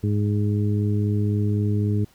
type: harmonic tone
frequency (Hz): 103.83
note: G#2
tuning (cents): 0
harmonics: 1 / 2 / 3 / 4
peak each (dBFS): -20 / -26 / -30 / -32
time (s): 0.03-2.05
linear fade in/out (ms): 10
effects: pink hiss -57 dBFS RMS until 2.14 s